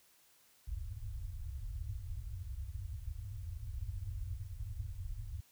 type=low-pass noise; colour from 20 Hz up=white; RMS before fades=-42 dBFS; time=0.67-5.41 s; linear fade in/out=10 ms; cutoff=110 Hz; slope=96 dB/octave; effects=white hiss -67 dBFS RMS until 5.51 s